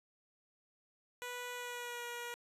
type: tone with pitch glide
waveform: 10% pulse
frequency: 490.9 to 478.6 Hz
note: B4 to A#4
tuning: -10 to +46 cents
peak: -33 dBFS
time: 1.22-2.34 s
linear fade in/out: 0 ms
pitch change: -44 cents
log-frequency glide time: 1.55-2.04 s
effects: resampled to 32000 Hz